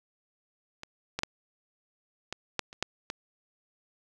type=clicks; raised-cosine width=0.2 ms; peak=-23 / -14 / -10 / -17 / -10 / -28 / -10 / -16 dBFS; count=8; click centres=0.834 / 1.19 / 1.234 / 2.326 / 2.593 / 2.729 / 2.826 / 3.101 s; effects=none